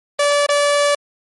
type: tone with dropouts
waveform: sawtooth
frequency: 578 Hz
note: D5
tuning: 28 cents flat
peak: -9 dBFS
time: 0.19-0.95 s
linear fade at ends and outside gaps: 5 ms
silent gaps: 0.465-0.488 s
effects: MP3 48 kbps